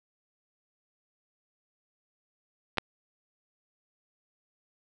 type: clicks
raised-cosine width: 0.3 ms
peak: -24 / -7 dBFS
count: 2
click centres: 2.773 / 2.783 s
effects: none